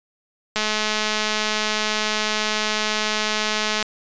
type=click train; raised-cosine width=0.2 ms; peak=-5 dBFS; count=700; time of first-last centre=0.56-3.826 s; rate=214 Hz; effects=resampled to 16000 Hz